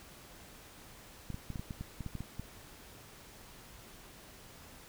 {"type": "clicks", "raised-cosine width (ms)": 5, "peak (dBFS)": -27, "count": 12, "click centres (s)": [1.303, 1.344, 1.503, 1.558, 1.595, 1.708, 1.81, 2.007, 2.063, 2.153, 2.206, 2.396], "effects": ["pink hiss -54 dBFS RMS until 4.88 s"]}